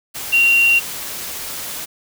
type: tone in noise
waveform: sine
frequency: 2757 Hz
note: F7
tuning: 23 cents flat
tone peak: -10 dBFS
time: 0.32-0.8 s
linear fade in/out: 20 ms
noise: white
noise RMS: -28 dBFS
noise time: 0.14-1.86 s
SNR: +15 dB
effects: none